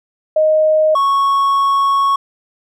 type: tone pair in turn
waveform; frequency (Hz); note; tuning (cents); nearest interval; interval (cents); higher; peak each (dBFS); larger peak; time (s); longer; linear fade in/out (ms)
sine / triangle; 622.3 / 1106.1; D#5 / C#6; 0 / -4; minor seventh; 996; second; -9; neither; 0.36-0.95 / 0.95-2.16; second; 5
effects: none